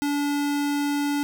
square tone, 288 Hz, D4, 34 cents flat, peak -23 dBFS, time 0.02-1.23 s, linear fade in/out 0 ms, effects none

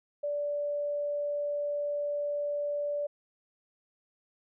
sine tone, 582 Hz, D5, 16 cents flat, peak -29 dBFS, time 0.23-3.07 s, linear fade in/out 10 ms, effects none

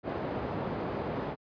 white low-pass noise, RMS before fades -34 dBFS, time 0.03-1.36 s, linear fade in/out 50 ms, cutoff 620 Hz, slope 12 dB/octave, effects high-pass 80 Hz 12 dB/octave + resampled to 11025 Hz

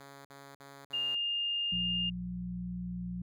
5% pulse tone bursts, 139.1 Hz, C#3, 6 cents sharp, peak -38 dBFS, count 4, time 0-1.15 s, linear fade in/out 2 ms, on 250 ms, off 50 ms
sine tone, 2819 Hz, F7, 16 cents sharp, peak -30 dBFS, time 0.93-2.1 s, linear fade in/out 10 ms
harmonic tone, 59.6 Hz, A#1, 39 cents sharp, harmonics 1 / 2 / 3, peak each -45 / -47 / -36 dBFS, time 1.72-3.22 s, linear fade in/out 5 ms
effects none

